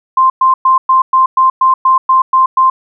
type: tone bursts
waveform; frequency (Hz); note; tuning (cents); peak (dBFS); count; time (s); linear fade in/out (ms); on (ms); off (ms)
sine; 1046.5; C6; 0; -5; 11; 0.17-2.7; 5; 130; 110
effects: none